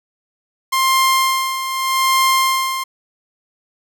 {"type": "tone with tremolo", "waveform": "sawtooth", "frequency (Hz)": 1056, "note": "C6", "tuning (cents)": 16, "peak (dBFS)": -8, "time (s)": [0.72, 2.84], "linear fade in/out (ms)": 10, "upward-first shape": "sine", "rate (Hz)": 0.82, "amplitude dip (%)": 65, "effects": []}